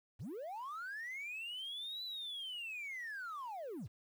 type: linear two-way sweep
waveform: triangle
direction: up then down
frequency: 69 to 4022 to 69 Hz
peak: -39 dBFS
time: 0.19-3.88 s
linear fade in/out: 20 ms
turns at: 2.04 s
effects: tanh soft clip ceiling -37 dBFS + 11-bit